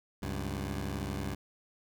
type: tone pair together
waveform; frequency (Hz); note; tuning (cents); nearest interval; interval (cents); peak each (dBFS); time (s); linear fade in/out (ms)
15% pulse; 69.3 / 97.73; C#2 / G2; 0 / -5; tritone; 595; -30 / -31; 0.22-1.35; 10
effects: none